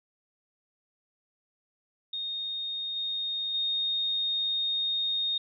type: tone with level steps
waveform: sine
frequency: 3699 Hz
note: A#7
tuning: 14 cents flat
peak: -31 / -29 / -26 dBFS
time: 2.13-5.38 s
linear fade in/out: 5 ms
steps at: 2.96 / 3.54 s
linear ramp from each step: 5 ms
effects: none